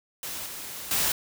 white noise with level steps, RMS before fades -35 / -38 / -25 dBFS, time 0.23-1.12 s, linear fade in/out 2 ms, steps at 0.46 / 0.91 s, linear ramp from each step 2 ms, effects none

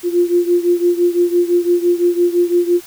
sine beating tone pair, 348.3 / 354.2 Hz, F4 / F4, -5 / +24 cents, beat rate 5.9 Hz, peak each -13 / -16 dBFS, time 0.03-2.81 s, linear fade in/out 50 ms, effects white hiss -39 dBFS RMS until 2.86 s

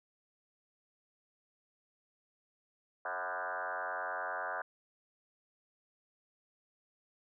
sine tone with frequency modulation, 1100 Hz, C#6, 14 cents flat, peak -35 dBFS, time 3.05-4.62 s, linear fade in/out 5 ms, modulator 90.1 Hz, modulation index 5.8, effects none

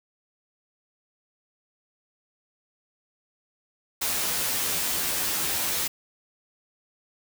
white noise with comb filter, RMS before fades -27 dBFS, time 4.01-5.88 s, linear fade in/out 10 ms, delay 12 ms, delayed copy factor +1, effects none

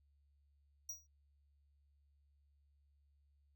square tone with exponential decay, 5760 Hz, F#8, 47 cents flat, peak -40 dBFS, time 0.89-1.07 s, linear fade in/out 5 ms, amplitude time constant 39 ms, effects added 71 Hz sine -70 dBFS peak until 3.55 s

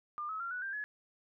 sine tone with pitch steps, 1200 / 1286.1 / 1378.4 / 1477.4 / 1583.4 / 1697.1 Hz, D6 / E6 / F6 / F#6 / G6 / G#6, +37 / -43 / -23 / -3 / +17 / +37 cents, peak -36 dBFS, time 0.18-0.84 s, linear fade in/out 0 ms, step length 110 ms, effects none

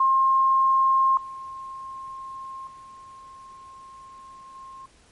sine tone with level steps, 1065 Hz, C6, 30 cents sharp, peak -16 / -34 / -42 / -39 dBFS, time 0-4.86 s, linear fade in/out 5 ms, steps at 1.17 / 2.67 / 4.55 s, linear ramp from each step 2 ms, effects pink hiss -57 dBFS RMS until 5.11 s + MP3 48 kbps

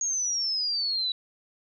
sine exponential sweep, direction down, 6645 to 3906 Hz, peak -25 dBFS, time 0.01-1.12 s, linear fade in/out 2 ms, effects none

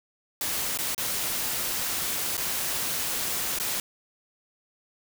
white noise with dropouts, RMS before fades -29 dBFS, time 0.41-3.8 s, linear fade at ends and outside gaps 1 ms, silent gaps 0.774-0.788 / 0.947-0.979 / 2.369-2.378 / 3.587-3.599 s, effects none

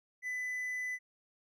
triangle tone, 2000 Hz, B6, 21 cents sharp, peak -33 dBFS, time 0.22-0.99 s, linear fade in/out 50 ms, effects none

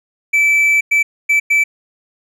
triangle tone bursts at uneven times, 2316 Hz, D7, 25 cents flat, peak -8 dBFS, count 4, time 0.33-0.81 / 0.91-1.03 / 1.29-1.4 / 1.5-1.64 s, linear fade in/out 10 ms, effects none

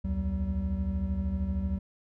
triangle tone cluster, 66.9 / 79.9 / 191 Hz, C2 / D#2 / G3, +39 / +47 / -45 cents, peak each -30 / -30 / -30 dBFS, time 0.04-1.79 s, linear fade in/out 10 ms, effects none

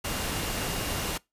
sine tone in noise, 2809 Hz, F7, 9 cents sharp, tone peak -42 dBFS, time 0.04-1.18 s, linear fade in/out 10 ms, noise pink, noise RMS -31 dBFS, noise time 0.04-1.18 s, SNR -14 dB, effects noise-tail reverb RT60 0.2 s tail -23 dB re dry + resampled to 32000 Hz

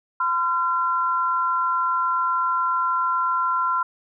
sine tone pair together, 1021 / 1368.2 Hz, C6 / F6, -43 / -36 cents, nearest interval perfect fourth, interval 507 cents, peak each -22 dBFS, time 0.2-3.83 s, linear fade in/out 5 ms, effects none

